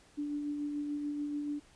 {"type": "tone with tremolo", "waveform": "sine", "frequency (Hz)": 292.4, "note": "D4", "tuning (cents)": -7, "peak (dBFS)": -32, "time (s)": [0.17, 1.6], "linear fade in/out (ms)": 20, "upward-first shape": "sine", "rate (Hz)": 6.9, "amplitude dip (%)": 30, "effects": ["pink hiss -62 dBFS RMS until 1.75 s", "resampled to 22050 Hz"]}